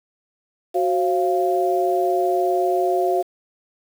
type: tone cluster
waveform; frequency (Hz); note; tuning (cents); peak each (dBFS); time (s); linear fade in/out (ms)
sine; 369.5 / 537 / 692; F#4 / C5 / F5; -2 / +45 / -16; -20 / -26 / -20; 0.74-3.23; 20
effects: 7-bit